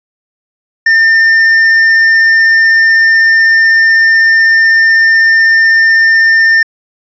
sine tone with tanh clipping, 1804 Hz, A6, 43 cents sharp, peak -5 dBFS, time 0.86-6.63 s, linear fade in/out 5 ms, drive 5 dB, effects resampled to 16000 Hz

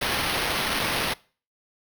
blue noise with sample-and-hold, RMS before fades -26 dBFS, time 0.01-1.14 s, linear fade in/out 10 ms, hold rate 7350 Hz, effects noise-tail reverb RT60 0.4 s tail -23 dB re dry

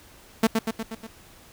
sawtooth tone with echo, 223.7 Hz, A3, 29 cents sharp, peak -12 dBFS, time 0.43-0.47 s, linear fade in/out 5 ms, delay 120 ms, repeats 5, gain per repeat -4 dB, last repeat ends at 1.07 s, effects pink hiss -51 dBFS RMS until 1.52 s

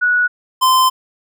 sine / square tone pair in turn, 1467 / 1033.4 Hz, F#6 / C6, -15 / -22 cents, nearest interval tritone, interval 607 cents, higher first, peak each -11 / -10 dBFS, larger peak second, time 0.01-0.28 / 0.61-0.9 s, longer second, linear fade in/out 20 ms, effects none

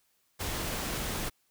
pink noise, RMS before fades -34 dBFS, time 0.39-1.3 s, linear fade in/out 20 ms, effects white hiss -72 dBFS RMS until 1.5 s

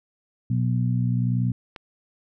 harmonic tone, 60.9 Hz, B1, 24 cents flat, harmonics 2 / 3 / 4, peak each -21 / -27 / -30 dBFS, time 0.5-1.52 s, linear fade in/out 5 ms
click, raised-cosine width 0.3 ms, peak -21 dBFS, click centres 1.762 s
effects none

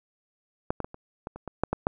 clicks, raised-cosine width 1 ms, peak -11 / -16 / -21 / -27 / -20 / -26 / -21 / -9 / -12 / -9 dBFS, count 10, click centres 0.705 / 0.803 / 0.845 / 0.944 / 1.271 / 1.36 / 1.477 / 1.636 / 1.73 / 1.869 s, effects none

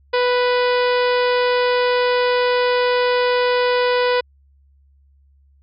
harmonic tone, 493.9 Hz, B4, in tune, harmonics 1 / 2 / 3 / 4 / 5 / 6 / 7 / 8 / 9 / 10, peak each -16 / -22 / -26 / -28 / -30 / -32 / -33 / -34 / -35 / -36 dBFS, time 0.13-4.21 s, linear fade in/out 10 ms, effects added 69 Hz sine -51 dBFS peak until 5.62 s

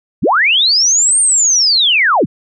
sine linear two-way sweep, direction up then down, 73 to 8870 to 73 Hz, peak -8 dBFS, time 0.22-2.26 s, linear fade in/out 20 ms, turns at 1.2 s, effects none

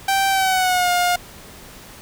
sawtooth tone with pitch glide, 780 to 711.1 Hz, G5 to F5, -9 to +31 cents, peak -12 dBFS, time 0.08-1.16 s, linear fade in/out 5 ms, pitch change -160 cents, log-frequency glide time 0.29-0.9 s, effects pink hiss -41 dBFS RMS until 2.01 s

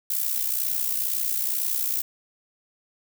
violet noise with amplitude modulation, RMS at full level -23 dBFS, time 0.1-2.02 s, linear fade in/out 5 ms, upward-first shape sine, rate 62.1 Hz, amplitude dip 65%, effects none

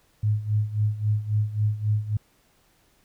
sine tone with tremolo, 106.1 Hz, G#2, 38 cents sharp, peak -18 dBFS, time 0.23-2.17 s, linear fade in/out 5 ms, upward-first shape sine, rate 3.7 Hz, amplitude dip 80%, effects pink hiss -63 dBFS RMS until 3.04 s

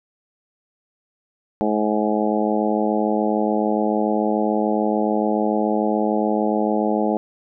harmonic tone with a mistuned harmonic, 106.9 Hz, A2, 49 cents flat, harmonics 2 / 3 / 4 / 5 / 6 / 7 / 8, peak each -22 / -24 / -25 / -26 / -27 / -27 / -28 dBFS, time 1.61-7.17 s, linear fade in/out 0 ms, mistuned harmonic 8, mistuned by -34 cents, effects none

